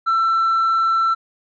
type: tone with tanh clipping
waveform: sine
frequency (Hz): 1339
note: E6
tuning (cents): +27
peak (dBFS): -15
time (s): 0.06-1.15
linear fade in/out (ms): 20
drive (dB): 1
effects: none